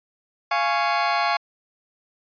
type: chord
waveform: sawtooth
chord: Db major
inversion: first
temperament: just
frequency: 693 / 831.5 / 1108.7 Hz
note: F5 / Ab5 / Db6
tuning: -14 / +2 / 0 cents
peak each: -20 dBFS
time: 0.51-1.37 s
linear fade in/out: 5 ms
effects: resampled to 11025 Hz